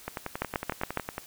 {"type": "two click trains", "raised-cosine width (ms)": 0.5, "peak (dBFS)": [-17, -12], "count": [13, 5], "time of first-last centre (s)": [[0.08, 1.181], [0.42, 0.973]], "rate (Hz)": [10.9, 7.23], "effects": ["white hiss -50 dBFS RMS until 1.26 s"]}